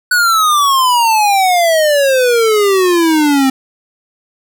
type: exponential sweep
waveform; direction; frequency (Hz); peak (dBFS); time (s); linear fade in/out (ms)
square; down; 1491 to 261.6; -9; 0.11-3.5; 5
effects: none